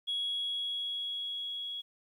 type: tone with level ramp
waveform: sine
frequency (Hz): 3333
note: G#7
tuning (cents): +5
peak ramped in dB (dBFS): -29 to -36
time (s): 0.07-1.82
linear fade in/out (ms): 20
effects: tanh soft clip ceiling -27 dBFS + 11-bit